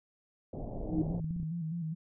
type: low-pass noise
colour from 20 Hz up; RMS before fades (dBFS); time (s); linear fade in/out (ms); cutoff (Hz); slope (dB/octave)
pink; -39; 0.53-1.2; 5; 750; 48
type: tone with exponential growth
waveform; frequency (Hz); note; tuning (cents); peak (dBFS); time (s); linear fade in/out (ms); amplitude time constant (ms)
sine; 312.9; D#4; +10; -24; 0.73-1.02; 5; 63
type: clicks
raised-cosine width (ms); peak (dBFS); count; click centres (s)
5; -30; 12; 0.891 / 0.95 / 0.987 / 1.06 / 1.103 / 1.147 / 1.203 / 1.244 / 1.308 / 1.364 / 1.4 / 1.43
type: tone with vibrato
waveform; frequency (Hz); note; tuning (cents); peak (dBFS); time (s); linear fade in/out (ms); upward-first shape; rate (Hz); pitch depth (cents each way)
sine; 164.81; E3; 0; -33; 0.9-1.95; 20; square; 4.9; 67
effects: none